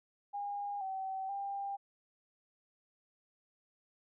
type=tone with pitch steps; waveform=sine; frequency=812 / 766 / 796 Hz; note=G#5 / G5 / G5; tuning=-39 / -40 / +26 cents; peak=-36 dBFS; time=0.33-1.77 s; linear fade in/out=20 ms; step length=480 ms; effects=none